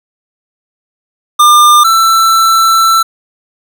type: tone pair in turn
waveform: square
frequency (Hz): 1200 / 1334.6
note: D6 / E6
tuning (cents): +37 / +21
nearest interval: major second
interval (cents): 184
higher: second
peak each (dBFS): -3 / -6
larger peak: first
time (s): 1.39-1.84 / 1.84-3.03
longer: second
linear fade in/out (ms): 10
effects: none